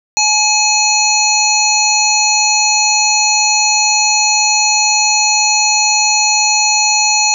harmonic tone, 849 Hz, G#5, 38 cents sharp, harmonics 1 / 3 / 5 / 7 / 8, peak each -16 / -16 / -16 / -16 / -16 dBFS, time 0.17-7.34 s, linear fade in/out 0 ms, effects none

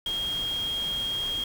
sine tone in noise, 3246 Hz, G#7, 40 cents flat, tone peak -27 dBFS, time 0.06-1.44 s, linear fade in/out 2 ms, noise pink, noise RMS -40 dBFS, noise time 0.06-1.44 s, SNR +10 dB, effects none

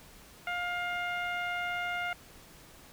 15% pulse tone with low-pass filter, 707 Hz, F5, 21 cents sharp, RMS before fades -34 dBFS, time 0.47-2.13 s, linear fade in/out 2 ms, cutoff 2200 Hz, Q 1.4, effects pink hiss -54 dBFS RMS until 2.92 s

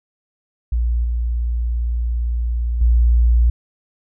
sine tone with level steps, 58.8 Hz, A#1, 16 cents sharp, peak -15 / -17 / -10 dBFS, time 0.72-3.5 s, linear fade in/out 5 ms, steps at 1.04 / 2.81 s, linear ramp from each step 5 ms, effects none

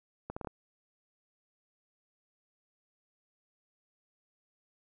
accelerating click train, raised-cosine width 1 ms, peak -24 dBFS, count 5, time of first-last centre 0.3-0.472 s, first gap 65 ms, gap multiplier 0.73, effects none

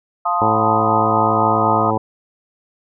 sine chord, F dominant seventh, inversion none, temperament equal, 698.5 / 880 / 1046.5 / 1244.5 Hz, F5 / A5 / C6 / Eb6, 0 / 0 / 0 / 0 cents, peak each -21 / -22 / -23 / -19 dBFS, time 0.25-1.91 s, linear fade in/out 10 ms
harmonic tone, 109.5 Hz, A2, 8 cents flat, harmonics 1 / 2 / 3 / 4 / 5 / 7 / 8 / 9, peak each -24 / -24 / -24 / -24 / -24 / -24 / -24 / -24 dBFS, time 0.41-1.98 s, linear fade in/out 5 ms
effects none

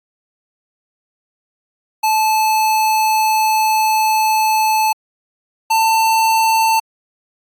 square tone pair in turn, 870 / 891.9 Hz, A5 / A5, -20 / +23 cents, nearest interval unison, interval 43 cents, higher second, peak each -13 / -12 dBFS, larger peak second, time 2.03-4.93 / 5.7-6.8 s, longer first, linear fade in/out 10 ms, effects AAC 64 kbps

